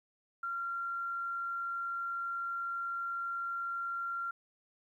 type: tone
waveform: sine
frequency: 1378 Hz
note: F6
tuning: 24 cents flat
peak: -34 dBFS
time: 0.43-4.31 s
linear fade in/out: 5 ms
effects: 12-bit